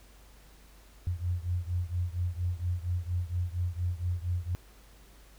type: beating tone pair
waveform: sine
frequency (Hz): 87 / 91.3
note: F2 / F#2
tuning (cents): -6 / -23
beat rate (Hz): 4.3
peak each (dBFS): -31 / -33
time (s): 1.07-4.55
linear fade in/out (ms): 0
effects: added 50 Hz sine -54 dBFS peak until 5.38 s + pink hiss -59 dBFS RMS until 5.38 s